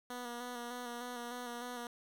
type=tone with vibrato; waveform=10% pulse; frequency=242.6 Hz; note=B3; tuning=31 cents flat; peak=-33 dBFS; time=0.1-1.87 s; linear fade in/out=2 ms; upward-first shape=square; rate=3.3 Hz; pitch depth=25 cents each way; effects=11-bit